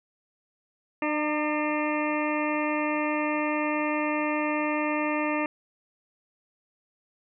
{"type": "harmonic tone with a mistuned harmonic", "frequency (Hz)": 300.8, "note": "D4", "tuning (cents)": 42, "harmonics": [1, 2, 3, 4, 6, 7, 8, 9], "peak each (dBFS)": [-28, -31, -33, -34, -36, -36, -37, -38], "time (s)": [1.02, 5.46], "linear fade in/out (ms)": 2, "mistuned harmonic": 3, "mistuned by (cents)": 27, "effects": []}